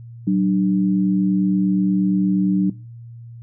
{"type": "tone pair together", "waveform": "sine", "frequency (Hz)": [189.14, 297.7], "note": ["F#3", "D4"], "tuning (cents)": [38, 24], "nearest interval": "minor sixth", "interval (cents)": 786, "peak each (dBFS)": [-16, -20], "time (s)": [0.27, 2.7], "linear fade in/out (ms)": 5, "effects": ["noise-tail reverb RT60 0.3 s tail -20 dB re dry", "added 117 Hz sine -35 dBFS peak until 3.42 s"]}